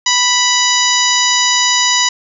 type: harmonic tone with a mistuned harmonic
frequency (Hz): 987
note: B5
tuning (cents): -1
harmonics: 1 / 2 / 3 / 4 / 5 / 6 / 7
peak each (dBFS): -18 / -18 / -18 / -18 / -18 / -18 / -18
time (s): 0.06-2.09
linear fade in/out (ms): 5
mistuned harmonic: 4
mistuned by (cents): -23
effects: none